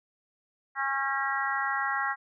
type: harmonic tone with a mistuned harmonic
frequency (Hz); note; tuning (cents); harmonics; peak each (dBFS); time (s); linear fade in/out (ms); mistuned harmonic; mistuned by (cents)
273.4; C#4; -24; 3 / 4 / 5 / 6 / 7; -33 / -33 / -33 / -33 / -33; 0.75-2.16; 50; 6; -21
effects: none